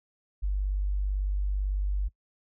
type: tone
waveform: sine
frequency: 49 Hz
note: G1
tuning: in tune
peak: -25 dBFS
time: 0.42-2.09 s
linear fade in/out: 20 ms
effects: noise-tail reverb RT60 0.1 s tail -22 dB re dry